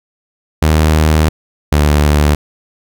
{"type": "tone pair in turn", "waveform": "sawtooth", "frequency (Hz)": [77.78, 74.12], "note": ["D#2", "D2"], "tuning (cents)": [0, 17], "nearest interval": "minor second", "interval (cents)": 83, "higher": "first", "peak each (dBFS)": -4, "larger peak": "neither", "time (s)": [[0.62, 1.29], [1.72, 2.35]], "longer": "first", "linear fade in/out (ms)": 5, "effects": []}